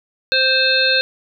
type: harmonic tone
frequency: 523.3 Hz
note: C5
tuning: in tune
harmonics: 1 / 3 / 5 / 7 / 8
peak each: -21 / -18 / -20 / -20 / -18 dBFS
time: 0.32-1.01 s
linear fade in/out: 0 ms
effects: none